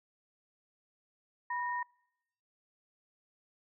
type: tone pair together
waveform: sine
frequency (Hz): 979 / 1848.1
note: B5 / A#6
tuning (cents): -15 / -15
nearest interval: major seventh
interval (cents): 1100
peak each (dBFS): -34 / -38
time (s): 1.5-1.83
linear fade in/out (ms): 5
effects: noise-tail reverb RT60 0.8 s tail -26 dB re dry